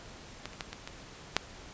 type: clicks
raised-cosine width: 0.2 ms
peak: -20 / -30 / -17 / -21 / -22 / -6 dBFS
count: 6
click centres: 0.456 / 0.533 / 0.608 / 0.73 / 0.875 / 1.366 s
effects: pink hiss -49 dBFS RMS until 1.73 s + resampled to 16000 Hz